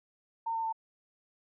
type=tone with pitch steps; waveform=sine; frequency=912 / 903.1 / 894.3 Hz; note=A#5 / A5 / A5; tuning=-38 / +45 / +28 cents; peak=-30 dBFS; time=0.46-0.727 s; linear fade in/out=10 ms; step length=89 ms; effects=none